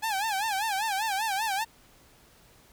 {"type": "tone with vibrato", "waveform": "sawtooth", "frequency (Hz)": 830.6, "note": "G#5", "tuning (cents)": 0, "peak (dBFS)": -23, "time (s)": [0.02, 1.65], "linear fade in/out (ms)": 20, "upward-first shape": "sine", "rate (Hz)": 5.1, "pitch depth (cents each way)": 150, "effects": ["pink hiss -58 dBFS RMS until 2.72 s"]}